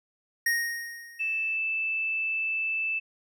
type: tone with exponential decay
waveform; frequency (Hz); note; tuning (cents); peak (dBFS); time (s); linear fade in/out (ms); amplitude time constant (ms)
square; 1864.7; A#6; 0; -22; 0.46-1.57; 5; 240
type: tone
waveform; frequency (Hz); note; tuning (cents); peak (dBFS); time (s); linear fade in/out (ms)
sine; 2637; E7; 0; -26; 1.19-3; 20
effects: none